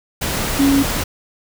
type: tone in noise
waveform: sine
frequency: 277.2 Hz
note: C#4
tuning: in tune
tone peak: -11 dBFS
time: 0.59-0.83 s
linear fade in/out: 10 ms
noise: pink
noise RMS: -21 dBFS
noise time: 0.21-1.04 s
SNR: +7 dB
effects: none